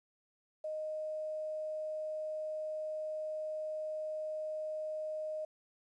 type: tone with quantisation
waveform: sine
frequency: 620 Hz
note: D#5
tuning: 6 cents flat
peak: -36 dBFS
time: 0.64-5.45 s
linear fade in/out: 5 ms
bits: 11
effects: resampled to 22050 Hz